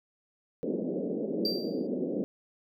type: band-pass noise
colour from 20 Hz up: pink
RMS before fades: -32 dBFS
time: 0.63-2.24 s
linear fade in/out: 0 ms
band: 190 to 540 Hz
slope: 48 dB/octave
type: tone with exponential decay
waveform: triangle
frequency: 4699 Hz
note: D8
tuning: in tune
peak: -25 dBFS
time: 1.45-1.87 s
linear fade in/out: 2 ms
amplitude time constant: 91 ms
effects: none